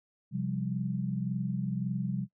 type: chord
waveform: sine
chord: C suspended fourth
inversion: none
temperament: just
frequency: 130.81 / 174.42 / 196.22 Hz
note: C3 / F3 / G3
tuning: 0 / -2 / +2 cents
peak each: -34 dBFS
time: 0.31-2.27 s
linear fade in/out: 50 ms
effects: noise-tail reverb RT60 0.1 s tail -17 dB re dry